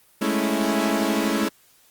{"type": "chord", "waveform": "sawtooth", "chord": "A major seventh", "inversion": "third", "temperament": "equal", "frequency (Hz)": [207.7, 220, 277.2, 329.6], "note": ["G#3", "A3", "C#4", "E4"], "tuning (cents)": [0, 0, 0, 0], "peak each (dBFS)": -22, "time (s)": [0.21, 1.49], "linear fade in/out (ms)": 10, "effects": ["white hiss -57 dBFS RMS until 1.9 s", "Opus 32 kbps"]}